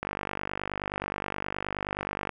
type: click train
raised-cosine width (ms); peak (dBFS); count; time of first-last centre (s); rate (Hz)
0.5; -15; 113; 0.03-2.293; 49.5
effects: none